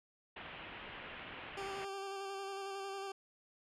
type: low-pass noise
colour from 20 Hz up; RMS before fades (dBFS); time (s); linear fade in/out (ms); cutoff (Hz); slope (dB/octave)
white; -49; 0.36-1.85; 5; 3100; 48
type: tone with vibrato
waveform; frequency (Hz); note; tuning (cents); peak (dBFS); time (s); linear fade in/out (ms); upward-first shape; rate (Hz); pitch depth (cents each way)
20% pulse; 392; G4; 0; -36; 1.57-3.12; 5; square; 11; 18
effects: low-pass 8000 Hz 12 dB/octave